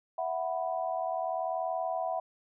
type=chord; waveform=sine; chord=E suspended second; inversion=none; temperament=equal; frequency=659.3 / 740 / 987.8 Hz; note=E5 / F#5 / B5; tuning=0 / 0 / 0 cents; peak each=-33 / -33 / -39 dBFS; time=0.18-2.2 s; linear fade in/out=5 ms; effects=none